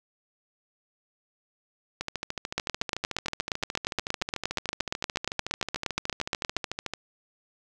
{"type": "two click trains", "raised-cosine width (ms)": 0.2, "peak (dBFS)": [-14, -9], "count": [68, 35], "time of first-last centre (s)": [[2.01, 6.936], [2.58, 6.566]], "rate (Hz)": [13.6, 8.53], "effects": []}